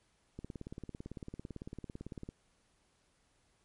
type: click train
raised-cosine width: 3 ms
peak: -30 dBFS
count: 35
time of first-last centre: 0.39-2.289 s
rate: 17.9 Hz
effects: pink hiss -73 dBFS RMS until 3.64 s + MP3 48 kbps